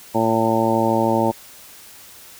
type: harmonic tone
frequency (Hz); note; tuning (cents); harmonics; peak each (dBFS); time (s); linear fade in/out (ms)
112.8; A2; +44; 1 / 2 / 3 / 4 / 5 / 6 / 7 / 8; -27 / -22 / -22 / -27 / -22 / -28 / -25 / -22; 0.14-1.32; 20
effects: white hiss -43 dBFS RMS until 2.39 s